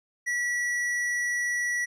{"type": "tone with hard clipping", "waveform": "sine", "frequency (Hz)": 1941, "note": "B6", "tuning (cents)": -31, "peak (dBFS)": -27, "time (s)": [0.26, 1.86], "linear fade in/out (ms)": 20, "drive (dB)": 9, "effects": []}